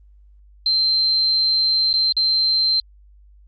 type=tone with dropouts; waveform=sine; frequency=4125 Hz; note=C8; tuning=25 cents flat; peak=-15 dBFS; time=0.66-2.8 s; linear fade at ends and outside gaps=2 ms; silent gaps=1.93-1.938 / 2.124-2.167 s; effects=added 50 Hz sine -46 dBFS peak until 3.47 s + Opus 32 kbps